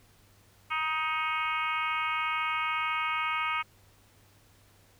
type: harmonic tone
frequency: 314 Hz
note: D#4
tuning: 16 cents sharp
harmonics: 3 / 4 / 5 / 6 / 7 / 8 / 9 / 10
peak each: -36 / -31 / -41 / -45 / -33 / -37 / -41 / -47 dBFS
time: 0.7-3.63 s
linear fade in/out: 20 ms
effects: added 99 Hz sine -62 dBFS peak until 4.99 s + pink hiss -62 dBFS RMS until 4.99 s